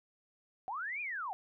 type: linear two-way sweep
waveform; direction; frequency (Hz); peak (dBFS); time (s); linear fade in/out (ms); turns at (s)
sine; up then down; 712 to 2489 to 712; -36; 0.68-1.33; 0; 1.01
effects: none